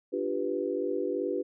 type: chord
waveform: sine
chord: G dominant seventh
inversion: second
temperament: equal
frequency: 293.7 / 349.2 / 392 / 493.9 Hz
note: D4 / F4 / G4 / B4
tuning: 0 / 0 / 0 / 0 cents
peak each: -35 / -34 / -32 / -33 dBFS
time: 0.12-1.43 s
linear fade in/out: 20 ms
effects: none